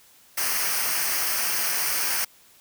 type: noise with comb filter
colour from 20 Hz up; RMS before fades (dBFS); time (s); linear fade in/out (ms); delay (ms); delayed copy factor
white; -25; 0.37-2.25; 10; 0.27; -0.7
effects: white hiss -55 dBFS RMS until 2.6 s